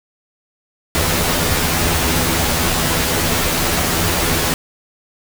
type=noise with comb filter; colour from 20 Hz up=pink; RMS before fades=-17 dBFS; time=0.95-4.54 s; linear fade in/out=0 ms; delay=12 ms; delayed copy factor=+0.75; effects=none